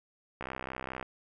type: click train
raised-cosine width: 0.5 ms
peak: -22 dBFS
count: 41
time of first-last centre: 0.41-1.027 s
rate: 64.8 Hz
effects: none